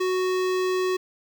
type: tone with notch filter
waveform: square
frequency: 370 Hz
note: F#4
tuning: in tune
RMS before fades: -24 dBFS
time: 0-0.97 s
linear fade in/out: 10 ms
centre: 11000 Hz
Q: 0.7
effects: 9-bit